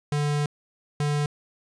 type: tone pair in turn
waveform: square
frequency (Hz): 146.83 / 146.83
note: D3 / D3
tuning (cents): 0 / 0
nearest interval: unison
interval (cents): 0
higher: neither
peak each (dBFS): -23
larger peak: neither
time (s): 0.12-0.46 / 1-1.26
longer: first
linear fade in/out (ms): 2
effects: resampled to 22050 Hz + 10-bit